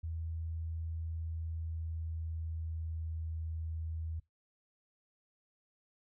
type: tone with pitch glide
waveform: sine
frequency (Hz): 81.5 to 80.66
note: E2 to E2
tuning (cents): -19 to -37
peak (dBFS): -36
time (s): 0.03-4.2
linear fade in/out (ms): 10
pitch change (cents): -18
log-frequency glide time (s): 1.11-3.3
effects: noise-tail reverb RT60 0.2 s tail -23 dB re dry